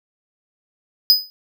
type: tone with exponential decay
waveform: square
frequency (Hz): 4996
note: D#8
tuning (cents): +6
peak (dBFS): -6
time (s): 1.1-1.3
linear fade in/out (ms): 0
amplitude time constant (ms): 42
effects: none